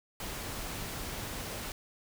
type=noise; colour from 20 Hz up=pink; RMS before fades=-39 dBFS; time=0.2-1.72 s; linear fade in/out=2 ms; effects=none